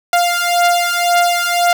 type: beating tone pair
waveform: sawtooth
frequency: 698.5 / 700.4 Hz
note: F5 / F5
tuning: 0 / +5 cents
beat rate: 1.9 Hz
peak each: -11 dBFS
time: 0.13-1.73 s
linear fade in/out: 2 ms
effects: none